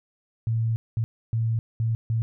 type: tone bursts at uneven times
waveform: sine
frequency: 113.5 Hz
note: A#2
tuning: 46 cents flat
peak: -21 dBFS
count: 5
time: 0.47-0.76 / 0.97-1.04 / 1.33-1.59 / 1.8-1.95 / 2.1-2.22 s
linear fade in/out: 0 ms
effects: none